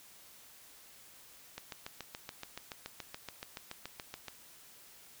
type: click train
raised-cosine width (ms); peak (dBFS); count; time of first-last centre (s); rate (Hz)
0.2; -24; 20; 1.58-4.283; 7.03
effects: white hiss -57 dBFS RMS until 5.2 s